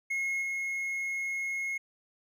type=tone with level steps; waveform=triangle; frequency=2164 Hz; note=C#7; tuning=42 cents flat; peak=-27 / -29 dBFS; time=0.1-1.78 s; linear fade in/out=10 ms; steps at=0.41 s; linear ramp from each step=20 ms; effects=none